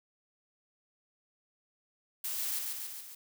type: noise with echo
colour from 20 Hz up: blue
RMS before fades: -36 dBFS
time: 2.24-2.59 s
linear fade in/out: 5 ms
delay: 140 ms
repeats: 4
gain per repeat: -3 dB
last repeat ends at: 3.15 s
effects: none